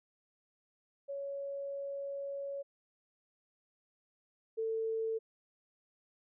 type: tone pair in turn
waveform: sine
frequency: 558 / 446.7 Hz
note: C#5 / A4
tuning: +11 / +26 cents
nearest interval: major third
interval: 385 cents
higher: first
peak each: -37 / -32 dBFS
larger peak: second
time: 1.08-2.63 / 4.57-5.19 s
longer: first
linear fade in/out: 20 ms
effects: none